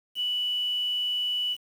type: tone with quantisation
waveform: sine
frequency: 2960 Hz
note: F#7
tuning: in tune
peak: -25 dBFS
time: 0.15-1.57 s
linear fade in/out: 50 ms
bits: 8
effects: none